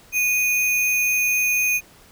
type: tone with sample-and-hold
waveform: sine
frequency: 2474 Hz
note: D#7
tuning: 10 cents flat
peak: -17 dBFS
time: 0.12-1.81 s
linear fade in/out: 50 ms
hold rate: 8820 Hz
effects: pink hiss -50 dBFS RMS until 2.11 s